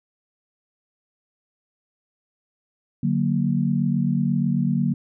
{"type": "chord", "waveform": "sine", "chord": "D augmented", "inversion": "none", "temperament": "equal", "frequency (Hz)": [146.83, 185, 233.1], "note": ["D3", "F#3", "A#3"], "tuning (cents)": [0, 0, 0], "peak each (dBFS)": -23, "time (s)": [3.03, 4.94], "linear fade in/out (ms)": 5, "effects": []}